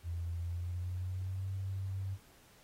sine tone with pitch glide, 85.1 to 96.07 Hz, F2 to G2, -44 to -34 cents, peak -35 dBFS, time 0.03-2.18 s, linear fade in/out 50 ms, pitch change +210 cents, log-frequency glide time 0.39-1.5 s, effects pink hiss -63 dBFS RMS until 2.63 s + AAC 48 kbps

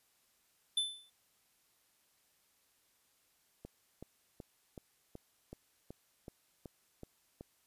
square tone with exponential decay, 3520 Hz, A7, in tune, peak -28 dBFS, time 0.77-1.1 s, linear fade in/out 5 ms, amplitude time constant 71 ms
click train, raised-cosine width 2 ms, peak -33 dBFS, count 11, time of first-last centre 3.65-7.409 s, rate 2.66 Hz
effects white hiss -73 dBFS RMS until 7.66 s + resampled to 32000 Hz

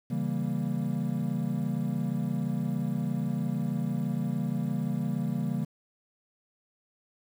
triangle chord, C# diminished seventh, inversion none, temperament equal, 138.59 / 164.81 / 196 / 233.1 Hz, C#3 / E3 / G3 / Bb3, 0 / 0 / 0 / 0 cents, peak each -31 dBFS, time 0.1-5.65 s, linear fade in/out 10 ms, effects 9-bit

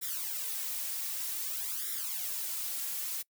blue noise with flanger, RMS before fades -36 dBFS, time 0.01-3.23 s, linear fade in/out 20 ms, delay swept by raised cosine 0.55 to 3.65 ms, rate 0.53 Hz, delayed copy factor +0.8, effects noise-tail reverb RT60 0.1 s tail -24 dB re dry

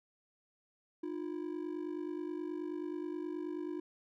triangle ring-modulated tone, 329.6 Hz, E4, in tune, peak -32 dBFS, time 1.03-3.8 s, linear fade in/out 5 ms, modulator 24.7 Hz, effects none

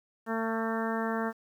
harmonic tone, 224.9 Hz, A3, 38 cents sharp, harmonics 1 / 2 / 3 / 4 / 5 / 6 / 7 / 8, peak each -32 / -35 / -37 / -38 / -39 / -40 / -40 / -41 dBFS, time 0.26-1.33 s, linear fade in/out 50 ms, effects 10-bit

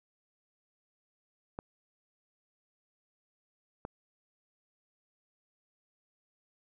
clicks, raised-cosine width 1 ms, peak -24 dBFS, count 2, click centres 1.589 / 3.851 s, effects none

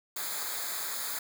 white noise with comb filter, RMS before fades -35 dBFS, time 0.16-1.19 s, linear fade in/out 5 ms, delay 0.35 ms, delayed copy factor -0.85, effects none

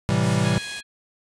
square chord, A minor seventh, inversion none, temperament equal, 110 / 130.81 / 164.81 / 196 Hz, A2 / C3 / E3 / G3, 0 / 0 / 0 / 0 cents, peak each -25 dBFS, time 0.09-0.58 s, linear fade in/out 0 ms
white band-stop noise, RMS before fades -36 dBFS, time 0.23-0.81 s, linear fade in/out 10 ms, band 1200 to 1700 Hz, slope 96 dB/octave
harmonic tone, 830 Hz, G#5, 1 cent flat, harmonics 2 / 3 / 4 / 5, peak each -35 / -37 / -38 / -39 dBFS, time 0.42-0.83 s, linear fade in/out 50 ms
effects resampled to 22050 Hz

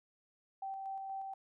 sine tone with tremolo, 776 Hz, G5, 18 cents flat, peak -38 dBFS, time 0.62-1.34 s, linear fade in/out 5 ms, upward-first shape square, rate 4.2 Hz, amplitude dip 25%, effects none

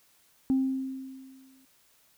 sine tone with exponential decay, 264.6 Hz, C4, 20 cents sharp, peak -19 dBFS, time 0.5-1.65 s, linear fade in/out 0 ms, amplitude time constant 250 ms, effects tanh soft clip ceiling -18 dBFS + white hiss -64 dBFS RMS until 2.17 s

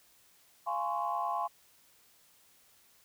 sine chord, Db major seventh, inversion first, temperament just, 693 / 831.5 / 1039.4 / 1108.7 Hz, F5 / Ab5 / C6 / Db6, -14 / +2 / -12 / 0 cents, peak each -36 / -35 / -35 / -37 dBFS, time 0.66-1.48 s, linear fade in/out 20 ms, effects tanh soft clip ceiling -20 dBFS + white hiss -64 dBFS RMS until 3.04 s

